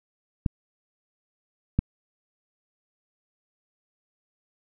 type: clicks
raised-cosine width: 5 ms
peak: -10 / -8 dBFS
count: 2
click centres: 0.462 / 1.79 s
effects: none